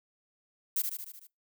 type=noise with echo; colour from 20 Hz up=violet; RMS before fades=-29 dBFS; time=0.76-0.82 s; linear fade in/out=5 ms; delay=75 ms; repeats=6; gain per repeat=-4 dB; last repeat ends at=1.27 s; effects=noise-tail reverb RT60 0.2 s tail -24 dB re dry